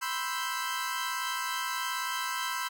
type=chord; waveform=sawtooth; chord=C major seventh; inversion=third; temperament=equal; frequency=987.8 / 1046.5 / 1318.5 / 1568 Hz; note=B5 / C6 / E6 / G6; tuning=0 / 0 / 0 / 0 cents; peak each=-33 dBFS; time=0.01-2.69 s; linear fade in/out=20 ms; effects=none